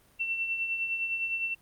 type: tone with tremolo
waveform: sine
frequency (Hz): 2700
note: E7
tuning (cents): +41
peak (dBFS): -26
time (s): 0.19-1.55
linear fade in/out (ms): 20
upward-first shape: triangle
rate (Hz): 9.8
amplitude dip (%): 55
effects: pink hiss -62 dBFS RMS until 1.61 s + Opus 32 kbps